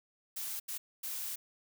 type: noise bursts at uneven times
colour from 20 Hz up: blue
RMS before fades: -39 dBFS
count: 3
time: 0.36-0.6 / 0.68-0.78 / 1.03-1.36 s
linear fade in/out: 10 ms
effects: none